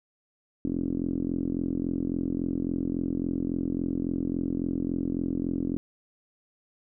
5% pulse tone with low-pass filter, 43.61 Hz, F1, 2 cents flat, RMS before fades -29 dBFS, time 0.65-5.77 s, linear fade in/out 0 ms, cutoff 280 Hz, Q 4.8, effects none

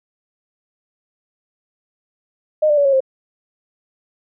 sine tone with pitch steps, 614 / 591.7 / 570.2 / 549.5 / 529.6 Hz, D#5 / D5 / C#5 / C#5 / C5, -23 / +13 / +49 / -15 / +21 cents, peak -11 dBFS, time 2.62-3.005 s, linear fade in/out 10 ms, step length 77 ms, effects none

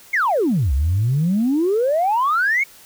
sine exponential two-way sweep, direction down then up, 2259 to 63.4 to 2259 Hz, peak -14 dBFS, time 0.13-2.64 s, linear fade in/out 10 ms, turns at 0.73 s, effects tanh soft clip ceiling -11 dBFS + white hiss -46 dBFS RMS until 2.85 s

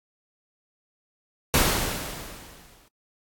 pink noise with exponential decay, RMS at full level -18 dBFS, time 1.54-2.88 s, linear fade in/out 0 ms, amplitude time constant 290 ms, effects AAC 64 kbps

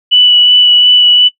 sine tone with vibrato, 2960 Hz, F#7, in tune, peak -3 dBFS, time 0.11-1.29 s, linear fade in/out 20 ms, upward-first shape sine, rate 2.8 Hz, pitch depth 10 cents each way, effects noise-tail reverb RT60 0.1 s tail -18 dB re dry

